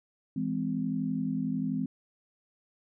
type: chord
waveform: sine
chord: E augmented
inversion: none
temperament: just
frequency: 164.81 / 206 / 257.5 Hz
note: E3 / G#3 / B#3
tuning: 0 / -14 / -28 cents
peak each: -34 / -33 / -31 dBFS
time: 0.36-1.86 s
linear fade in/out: 5 ms
effects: none